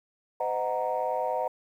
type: chord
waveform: sine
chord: C half-diminished seventh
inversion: none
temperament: equal with one note detuned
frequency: 511.3 / 622.3 / 740 / 932.3 Hz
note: C5 / Eb5 / Gb5 / Bb5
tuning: -40 / 0 / 0 / 0 cents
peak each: -31 dBFS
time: 0.4-1.48 s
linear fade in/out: 5 ms
effects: tanh soft clip ceiling -18 dBFS + 10-bit